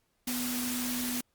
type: tone in noise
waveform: sine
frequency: 246.9 Hz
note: B3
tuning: in tune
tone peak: -33 dBFS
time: 0.27-1.21 s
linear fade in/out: 5 ms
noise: white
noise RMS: -35 dBFS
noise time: 0.27-1.21 s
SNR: -1 dB
effects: pink hiss -75 dBFS RMS until 1.34 s + Opus 48 kbps